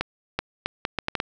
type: accelerating click train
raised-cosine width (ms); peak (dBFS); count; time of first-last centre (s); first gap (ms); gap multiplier
0.3; -8; 8; 0.01-1.201; 380; 0.71
effects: none